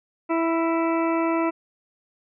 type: harmonic tone with a mistuned harmonic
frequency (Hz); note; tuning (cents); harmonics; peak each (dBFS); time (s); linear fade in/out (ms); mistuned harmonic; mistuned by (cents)
329.6; E4; 0; 1 / 2 / 3 / 4 / 6 / 7 / 8; -22 / -27 / -28 / -31 / -37 / -38 / -39; 0.29-1.51; 20; 4; +17
effects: none